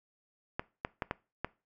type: clicks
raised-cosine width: 0.5 ms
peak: -17 dBFS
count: 5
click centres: 0.595 / 0.849 / 1.022 / 1.111 / 1.446 s
effects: noise-tail reverb RT60 0.3 s tail -21 dB re dry